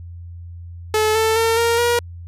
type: tone with pitch steps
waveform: sawtooth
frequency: 431.8 / 442.7 / 453.8 / 465.2 / 476.9 Hz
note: A4 / A4 / A#4 / A#4 / A#4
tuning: -33 / +11 / -47 / -4 / +39 cents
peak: -11 dBFS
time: 0.94-1.99 s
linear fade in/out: 2 ms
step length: 210 ms
effects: added 86 Hz sine -32 dBFS peak until 2.27 s + resampled to 32000 Hz